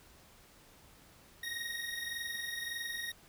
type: tone pair together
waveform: 25% pulse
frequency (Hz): 1864.7 / 1886.4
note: A#6 / A#6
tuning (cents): 0 / +20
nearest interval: unison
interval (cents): 20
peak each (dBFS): -36 / -38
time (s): 1.43-3.12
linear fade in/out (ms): 5
effects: pink hiss -60 dBFS RMS until 3.28 s